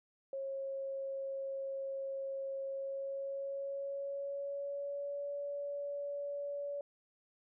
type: tone with pitch glide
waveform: sine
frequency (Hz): 543 to 570.7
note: C#5 to D5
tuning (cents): -36 to -50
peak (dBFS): -37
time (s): 0.33-6.81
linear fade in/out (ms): 2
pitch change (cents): +86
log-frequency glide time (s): 2.65-5.3
effects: none